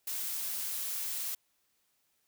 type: noise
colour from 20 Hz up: blue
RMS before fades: -36 dBFS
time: 0.07-1.35 s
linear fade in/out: 5 ms
effects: white hiss -75 dBFS RMS until 2.27 s